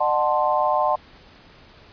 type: chord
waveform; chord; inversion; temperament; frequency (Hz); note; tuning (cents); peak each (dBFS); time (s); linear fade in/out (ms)
sine; D# diminished seventh; none; equal with one note detuned; 606.6 / 740 / 880 / 1046.5; D#5 / F#5 / A5 / C6; -44 / 0 / 0 / 0; -23; 0-0.96; 10
effects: pink hiss -49 dBFS RMS until 1.92 s + resampled to 11025 Hz